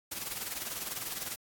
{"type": "noise with tremolo", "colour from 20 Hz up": "white", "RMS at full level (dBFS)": -35, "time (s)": [0.11, 1.36], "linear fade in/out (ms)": 10, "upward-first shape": "triangle", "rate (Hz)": 20, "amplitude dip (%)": 70, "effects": ["AAC 64 kbps"]}